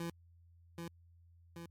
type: tone with echo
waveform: 25% pulse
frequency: 168.9 Hz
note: E3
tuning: 42 cents sharp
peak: -34 dBFS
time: 0-0.1 s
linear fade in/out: 2 ms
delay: 780 ms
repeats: 2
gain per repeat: -4 dB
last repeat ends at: 1.66 s
effects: added 85 Hz sine -60 dBFS peak until 1.7 s + MP3 64 kbps